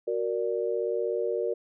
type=chord; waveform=sine; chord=Gb augmented; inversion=none; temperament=equal; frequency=370 / 466.2 / 587.3 Hz; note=Gb4 / Bb4 / D5; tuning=0 / 0 / 0 cents; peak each=-31 / -28 / -33 dBFS; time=0.07-1.54 s; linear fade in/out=10 ms; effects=none